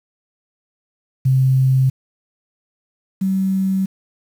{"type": "tone pair in turn", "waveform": "sine", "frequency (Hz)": [131.6, 191.25], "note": ["C3", "G3"], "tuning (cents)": [10, -42], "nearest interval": "tritone", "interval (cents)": 648, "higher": "second", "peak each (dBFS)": [-11, -15], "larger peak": "first", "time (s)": [[1.25, 1.9], [3.21, 3.86]], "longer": "neither", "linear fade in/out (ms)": 10, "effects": ["7-bit"]}